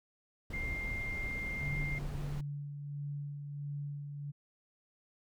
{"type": "noise", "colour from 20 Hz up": "brown", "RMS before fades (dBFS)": -40, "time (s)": [0.5, 2.41], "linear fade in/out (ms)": 5}
{"type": "tone", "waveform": "sine", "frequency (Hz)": 2108, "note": "C7", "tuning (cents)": 12, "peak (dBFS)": -37, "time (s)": [0.53, 1.99], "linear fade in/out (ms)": 10}
{"type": "tone with tremolo", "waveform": "sine", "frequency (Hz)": 144, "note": "D3", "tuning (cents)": -34, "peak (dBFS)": -36, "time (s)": [1.6, 4.32], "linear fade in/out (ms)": 20, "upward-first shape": "sine", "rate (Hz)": 1.5, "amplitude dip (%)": 40}
{"effects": []}